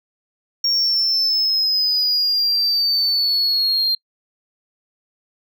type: exponential sweep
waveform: sine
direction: down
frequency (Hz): 5560 to 4186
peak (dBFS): -13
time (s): 0.64-3.95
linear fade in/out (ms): 5
effects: noise-tail reverb RT60 0.1 s tail -26 dB re dry + tanh soft clip ceiling -14 dBFS